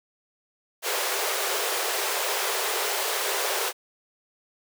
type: high-pass noise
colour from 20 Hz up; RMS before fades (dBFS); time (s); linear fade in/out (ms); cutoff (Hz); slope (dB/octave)
pink; -27; 0.82-3.73; 50; 370; 96
effects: none